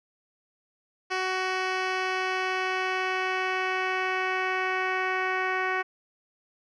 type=tone with low-pass filter sweep; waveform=10% pulse; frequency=373.5 Hz; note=F#4; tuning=16 cents sharp; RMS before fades=-28 dBFS; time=1.1-5.83 s; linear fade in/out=20 ms; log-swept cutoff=4100 to 2100 Hz; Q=1.6; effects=none